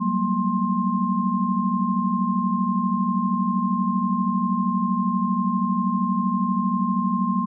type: tone cluster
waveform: sine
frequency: 185.6 / 198.2 / 233.8 / 1058 Hz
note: F#3 / G3 / A#3 / C6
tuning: +6 / +19 / +5 / +19 cents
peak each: -25 dBFS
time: 0-7.46 s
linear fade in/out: 20 ms
effects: none